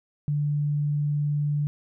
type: tone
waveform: sine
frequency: 146.83 Hz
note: D3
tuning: in tune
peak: -22 dBFS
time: 0.28-1.67 s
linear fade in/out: 0 ms
effects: none